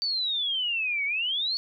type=exponential two-way sweep; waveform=sine; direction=down then up; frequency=4610 to 2200 to 4478 Hz; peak=-25 dBFS; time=0.02-1.57 s; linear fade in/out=0 ms; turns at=1.05 s; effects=none